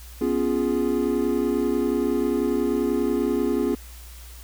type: chord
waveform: triangle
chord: C# dominant seventh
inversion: third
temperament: equal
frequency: 246.9 / 277.2 / 349.2 / 415.3 Hz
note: B3 / C#4 / E#4 / G#4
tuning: 0 / 0 / 0 / 0 cents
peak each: -24 dBFS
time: 0.21-3.75 s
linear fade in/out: 5 ms
effects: added 60 Hz sine -40 dBFS peak until 4.43 s + white hiss -47 dBFS RMS until 4.43 s